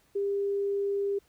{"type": "tone", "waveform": "sine", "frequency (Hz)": 400, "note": "G4", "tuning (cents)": 35, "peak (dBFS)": -26, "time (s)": [0.15, 1.19], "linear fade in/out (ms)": 10, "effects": ["pink hiss -66 dBFS RMS until 1.28 s"]}